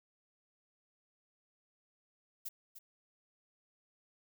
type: noise with echo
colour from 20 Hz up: violet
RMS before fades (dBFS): -41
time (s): 2.45-2.49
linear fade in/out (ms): 10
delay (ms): 300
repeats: 1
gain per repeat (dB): -10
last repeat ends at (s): 2.79
effects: none